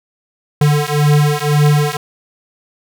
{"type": "beating tone pair", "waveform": "square", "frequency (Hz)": [146.83, 148.73], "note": ["D3", "D3"], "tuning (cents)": [0, 22], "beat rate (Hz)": 1.9, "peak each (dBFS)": -14, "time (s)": [0.61, 1.97], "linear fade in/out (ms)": 5, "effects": []}